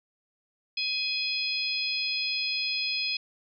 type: harmonic tone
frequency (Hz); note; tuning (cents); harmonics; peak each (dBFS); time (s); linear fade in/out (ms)
837; G#5; +13; 3 / 4 / 5 / 6; -31 / -35 / -33 / -32; 0.77-3.17; 5
effects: none